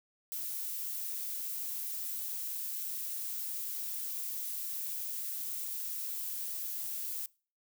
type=noise; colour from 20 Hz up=violet; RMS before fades=-38 dBFS; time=0.32-7.26 s; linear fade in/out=0 ms; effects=noise-tail reverb RT60 0.4 s tail -24 dB re dry